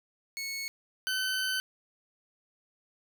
20% pulse tone pair in turn, 2200 / 1521.7 Hz, C#7 / F#6, -14 / +48 cents, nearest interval tritone, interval 638 cents, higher first, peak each -29 / -24 dBFS, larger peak second, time 0.37-0.68 / 1.07-1.6 s, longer second, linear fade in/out 0 ms, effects none

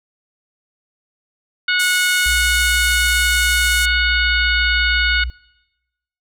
harmonic tone, 731 Hz, F#5, 21 cents flat, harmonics 2 / 3 / 4 / 5 / 6, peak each -17 / -21 / -23 / -25 / -27 dBFS, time 1.68-5.24 s, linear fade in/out 5 ms
pink band-pass noise, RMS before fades -25 dBFS, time 1.79-3.86 s, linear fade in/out 10 ms, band 6300 to 11000 Hz, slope 24 dB/octave
sine tone with pitch glide, 61.74 to 60.85 Hz, B1 to B1, 0 to -25 cents, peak -21 dBFS, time 2.26-5.3 s, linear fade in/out 0 ms, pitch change -25 cents, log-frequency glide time 3.5-4.51 s
effects noise-tail reverb RT60 1.0 s tail -25 dB re dry

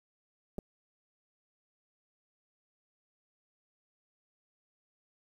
clicks, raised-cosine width 2 ms, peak -26 dBFS, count 2, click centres 0.583 / 0.588 s, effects 10-bit

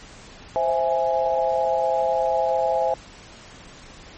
sine chord, C augmented, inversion none, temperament equal, 523.3 / 659.3 / 830.6 Hz, C5 / E5 / G#5, 0 / 0 / 0 cents, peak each -23 dBFS, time 0.56-2.94 s, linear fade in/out 0 ms, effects pink hiss -44 dBFS RMS until 4.17 s + MP3 32 kbps

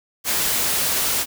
white noise, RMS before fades -21 dBFS, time 0.24-1.26 s, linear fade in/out 50 ms, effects none

